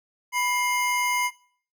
square tone pair together, 987.8 / 2115 Hz, B5 / C7, 0 / +18 cents, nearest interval octave + minor second, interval 1318 cents, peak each -26 dBFS, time 0.32-1.31 s, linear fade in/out 50 ms, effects noise-tail reverb RT60 0.5 s tail -19 dB re dry

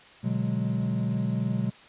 triangle chord, G# half-diminished seventh, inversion first, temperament equal, 123.47 / 146.83 / 185 / 207.7 Hz, B2 / D3 / F#3 / G#3, 0 / 0 / 0 / 0 cents, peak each -27 / -32 / -28 / -28 dBFS, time 0.23-1.71 s, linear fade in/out 20 ms, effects white hiss -51 dBFS RMS until 1.88 s + resampled to 8000 Hz

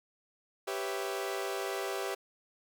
sawtooth chord, C# half-diminished seventh, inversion second, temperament equal, 392 / 493.9 / 554.4 / 659.3 Hz, G4 / B4 / C#5 / E5, 0 / 0 / 0 / 0 cents, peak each -32 / -37 / -38 / -37 dBFS, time 0.67-2.15 s, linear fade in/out 10 ms, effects none

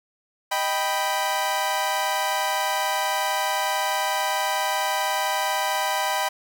sawtooth chord, Eb augmented, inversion none, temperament equal, 622.3 / 784 / 987.8 Hz, Eb5 / G5 / B5, 0 / 0 / 0 cents, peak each -26 / -22 / -22 dBFS, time 0.51-6.29 s, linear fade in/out 10 ms, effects none

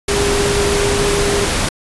sine tone in noise, 404.7 Hz, G#4, 45 cents flat, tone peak -16 dBFS, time 0.08-1.45 s, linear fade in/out 5 ms, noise pink, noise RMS -17 dBFS, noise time 0.08-1.69 s, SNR -2 dB, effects resampled to 24000 Hz

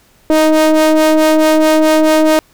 square ring-modulated tone, 155.56 Hz, D#3, in tune, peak -5 dBFS, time 0.3-2.39 s, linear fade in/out 0 ms, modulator 469 Hz, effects pink hiss -50 dBFS RMS until 2.53 s

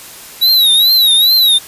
square tone with vibrato, 3878 Hz, B7, 32 cents flat, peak -7 dBFS, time 0.41-1.59 s, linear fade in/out 20 ms, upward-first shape triangle, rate 2.4 Hz, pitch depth 140 cents each way, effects white hiss -33 dBFS RMS until 1.67 s + resampled to 32000 Hz

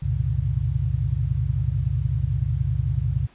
sine tone cluster, 65.4 / 92.4 / 114 / 124.8 / 141 Hz, C2 / F#2 / A#2 / B2 / C#3, 0 / -2 / -38 / +19 / +30 cents, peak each -27 dBFS, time 0.02-3.27 s, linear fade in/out 10 ms, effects pink hiss -55 dBFS RMS until 3.34 s + resampled to 8000 Hz

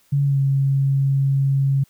sine tone with pitch glide, 141.1 to 137.08 Hz, C#3 to C#3, +31 to -19 cents, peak -15 dBFS, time 0.12-1.84 s, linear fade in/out 10 ms, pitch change -50 cents, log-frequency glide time 0.24-0.39 s, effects white hiss -59 dBFS RMS until 1.89 s

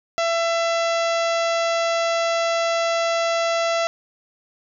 harmonic tone, 670 Hz, E5, 28 cents sharp, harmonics 1 / 2 / 3 / 4 / 5 / 6 / 7 / 8 / 9 / 10, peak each -20 / -26 / -30 / -32 / -34 / -36 / -37 / -38 / -39 / -40 dBFS, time 0.18-3.87 s, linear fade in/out 0 ms, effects none

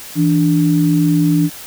sine tone pair together, 164.83 / 293.7 Hz, E3 / D4, 0 / 0 cents, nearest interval minor seventh, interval 1000 cents, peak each -13 dBFS, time 0.15-1.5 s, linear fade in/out 50 ms, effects white hiss -33 dBFS RMS until 1.66 s

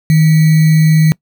sine tone with sample-and-hold, 157.7 Hz, D#3, 24 cents sharp, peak -5 dBFS, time 0.1-1.12 s, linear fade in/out 0 ms, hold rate 2100 Hz, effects noise-tail reverb RT60 0.1 s tail -24 dB re dry

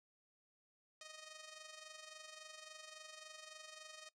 5% pulse tone with amplitude modulation, 622.3 Hz, D#5, in tune, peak -39 dBFS, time 1.01-4.09 s, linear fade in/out 2 ms, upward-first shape sine, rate 23.6 Hz, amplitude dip 60%, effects noise-tail reverb RT60 0.1 s tail -18 dB re dry + low-pass 10000 Hz 12 dB/octave

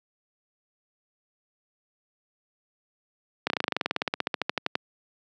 slowing click train, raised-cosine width 0.3 ms, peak -8 dBFS, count 24, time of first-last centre 3.47-4.754 s, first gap 31 ms, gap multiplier 1.05, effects high-pass 200 Hz 12 dB/octave

